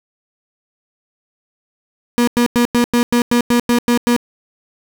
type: tone bursts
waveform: 35% pulse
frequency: 240 Hz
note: B3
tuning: 49 cents flat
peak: -9 dBFS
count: 11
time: 2.18-4.164 s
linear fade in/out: 0 ms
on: 94 ms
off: 95 ms
effects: none